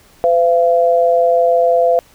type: tone pair together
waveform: sine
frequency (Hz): 508.1 / 682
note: B4 / F5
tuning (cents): +49 / -41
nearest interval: perfect fourth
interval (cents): 510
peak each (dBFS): -12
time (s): 0.24-1.99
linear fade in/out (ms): 0
effects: pink hiss -48 dBFS RMS until 2.14 s